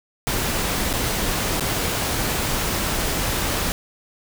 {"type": "noise with dropouts", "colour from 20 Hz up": "pink", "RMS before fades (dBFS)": -23, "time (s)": [0.27, 3.72], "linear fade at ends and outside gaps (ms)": 0, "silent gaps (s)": [[0.93, 0.937], [1.597, 1.607]], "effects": []}